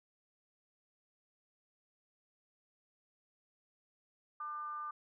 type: tone with frequency modulation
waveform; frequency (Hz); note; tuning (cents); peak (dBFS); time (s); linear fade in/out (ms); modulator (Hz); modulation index
sine; 1197; D6; +33; -39; 4.4-4.91; 5; 311; 0.36
effects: none